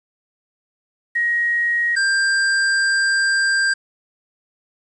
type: tone pair in turn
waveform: sine / square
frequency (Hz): 1888 / 1587.6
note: A#6 / G6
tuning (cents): +22 / +22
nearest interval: minor third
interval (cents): 300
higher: first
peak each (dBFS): -16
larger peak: neither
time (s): 1.15-1.96 / 1.96-3.74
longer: second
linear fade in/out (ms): 10
effects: resampled to 22050 Hz + 8-bit